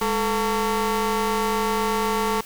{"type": "ring-modulated tone", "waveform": "25% pulse", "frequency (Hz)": 230, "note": "A#3", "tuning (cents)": -23, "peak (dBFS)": -14, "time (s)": [0.01, 2.41], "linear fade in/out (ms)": 5, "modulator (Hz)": 666, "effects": ["white hiss -42 dBFS RMS until 2.45 s"]}